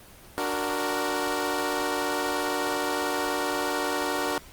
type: chord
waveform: 15% pulse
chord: D augmented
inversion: none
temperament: equal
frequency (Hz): 293.7 / 370 / 466.2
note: D4 / F#4 / A#4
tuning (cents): 0 / 0 / 0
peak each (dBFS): -24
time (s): 0.38-4.38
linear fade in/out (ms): 0
effects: pink hiss -49 dBFS RMS until 4.52 s + Opus 24 kbps